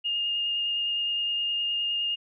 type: tone with vibrato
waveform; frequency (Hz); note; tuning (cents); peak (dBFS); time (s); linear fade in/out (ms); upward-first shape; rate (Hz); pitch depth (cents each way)
sine; 2832; F7; +23; -25; 0.04-2.16; 20; triangle; 9.7; 11
effects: none